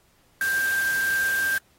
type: tone in noise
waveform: sine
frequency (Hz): 1582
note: G6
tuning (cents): +15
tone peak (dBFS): -21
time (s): 0.41-1.58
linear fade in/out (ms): 2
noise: white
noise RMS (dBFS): -34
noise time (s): 0.41-1.58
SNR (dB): +10
effects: pink hiss -62 dBFS RMS until 1.78 s + AAC 48 kbps